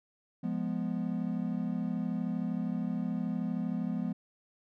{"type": "chord", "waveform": "triangle", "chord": "F diminished", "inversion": "none", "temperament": "equal", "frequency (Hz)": [174.61, 207.7, 246.9], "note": ["F3", "Ab3", "Cb4"], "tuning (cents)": [0, 0, 0], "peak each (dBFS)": -33, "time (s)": [0.43, 4.13], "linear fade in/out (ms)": 10, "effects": []}